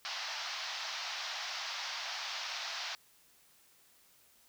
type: band-pass noise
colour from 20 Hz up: white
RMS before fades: -40 dBFS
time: 0.05-2.95 s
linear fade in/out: 0 ms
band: 650 to 5600 Hz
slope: 48 dB/octave
effects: white hiss -65 dBFS RMS until 4.48 s